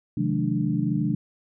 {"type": "tone cluster", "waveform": "sine", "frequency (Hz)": [133.5, 159.1, 181.7, 213.6, 295.1], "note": ["C3", "D#3", "F#3", "G#3", "D4"], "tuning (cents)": [35, 39, -31, 49, 8], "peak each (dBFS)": -28, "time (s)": [0.17, 1.15], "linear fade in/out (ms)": 5, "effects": []}